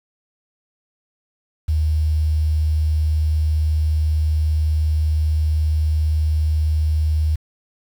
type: tone with quantisation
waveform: sine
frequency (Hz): 77.4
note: D#2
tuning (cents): -9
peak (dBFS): -15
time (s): 1.68-7.36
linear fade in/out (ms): 10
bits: 7
effects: none